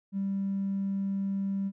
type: tone with tanh clipping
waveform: triangle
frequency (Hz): 196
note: G3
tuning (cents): 0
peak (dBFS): -27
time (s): 0.12-1.72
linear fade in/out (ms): 50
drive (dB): 1
effects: none